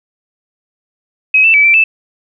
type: tone with pitch steps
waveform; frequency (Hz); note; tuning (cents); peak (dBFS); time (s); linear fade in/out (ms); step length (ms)
sine; 2543 / 2658 / 2297 / 2342 / 2633; D#7 / E7 / D7 / D7 / E7; +37 / +14 / -39 / -5 / -3; -5; 1.34-1.84; 5; 100
effects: none